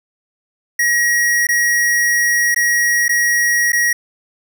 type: tone with dropouts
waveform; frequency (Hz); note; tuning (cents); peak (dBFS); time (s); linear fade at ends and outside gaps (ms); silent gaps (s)
square; 1900; A#6; +33; -13; 0.79-3.93; 5; 1.47-1.488 / 2.546-2.561 / 3.082-3.092 / 3.721-3.73
effects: none